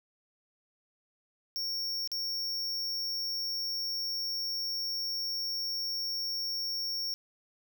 square tone with dropouts, 5500 Hz, F8, 27 cents flat, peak -32 dBFS, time 1.56-7.14 s, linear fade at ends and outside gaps 0 ms, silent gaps 2.075-2.117 s, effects none

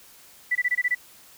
sine tone bursts, 1975.5 Hz, B6, in tune, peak -19 dBFS, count 7, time 0.51-0.95 s, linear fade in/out 10 ms, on 44 ms, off 22 ms, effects white hiss -51 dBFS RMS until 1.37 s

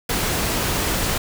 pink noise, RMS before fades -22 dBFS, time 0.09-1.18 s, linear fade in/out 5 ms, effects none

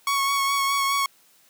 sawtooth tone with vibrato, 1108.7 Hz, C#6, in tune, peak -17 dBFS, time 0.07-1.06 s, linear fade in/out 2 ms, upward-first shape sine, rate 4.8 Hz, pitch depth 20 cents each way, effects white hiss -58 dBFS RMS until 1.49 s + high-pass 150 Hz 12 dB/octave

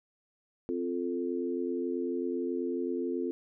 sine chord, F major, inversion second, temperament equal, 261.6 / 349.2 / 440 Hz, C4 / F4 / A4, 0 / 0 / 0 cents, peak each -34 / -33 / -36 dBFS, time 0.69-3.31 s, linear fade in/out 0 ms, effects none

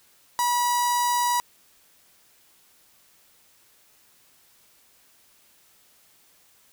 sawtooth tone with notch filter, 971 Hz, B5, 30 cents flat, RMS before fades -23 dBFS, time 0.39-1.4 s, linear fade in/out 0 ms, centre 2500 Hz, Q 0.95, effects white hiss -59 dBFS RMS until 6.72 s

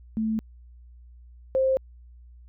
sine tone pair in turn, 220 / 527.5 Hz, A3 / C5, 0 / +14 cents, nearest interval octave + minor third, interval 1514 cents, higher second, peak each -23 / -19 dBFS, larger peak second, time 0.17-0.39 / 1.55-1.77 s, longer neither, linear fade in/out 0 ms, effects added 60 Hz sine -46 dBFS peak until 2.48 s

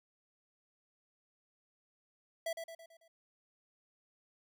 square tone with echo, 660 Hz, E5, 2 cents sharp, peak -35 dBFS, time 2.46-2.53 s, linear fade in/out 5 ms, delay 110 ms, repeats 5, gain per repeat -6 dB, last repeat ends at 3.08 s, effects none

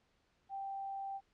sine tone, 784 Hz, G5, in tune, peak -39 dBFS, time 0.49-1.21 s, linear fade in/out 50 ms, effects pink hiss -75 dBFS RMS until 1.33 s + low-pass 5000 Hz 12 dB/octave

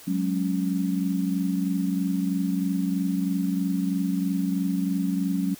sine chord, F# suspended second, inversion none, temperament just, 185 / 208.1 / 277.5 Hz, F#3 / G#3 / C#4, 0 / +4 / +2 cents, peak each -25 / -30 / -27 dBFS, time 0.07-5.55 s, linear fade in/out 10 ms, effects white hiss -47 dBFS RMS until 5.59 s

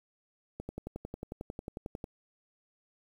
click train, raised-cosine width 2 ms, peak -25 dBFS, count 17, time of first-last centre 0.6-2.041 s, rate 11.1 Hz, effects 9-bit

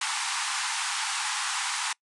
pink band-pass noise, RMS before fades -30 dBFS, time 0.01-1.93 s, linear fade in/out 5 ms, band 800 to 10000 Hz, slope 96 dB/octave, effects noise-tail reverb RT60 0.1 s tail -25 dB re dry

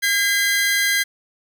sawtooth tone pair together, 1618 / 2035 Hz, G#6 / C7, -46 / -49 cents, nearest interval major third, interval 397 cents, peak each -16 dBFS, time 0.02-1.04 s, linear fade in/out 20 ms, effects none

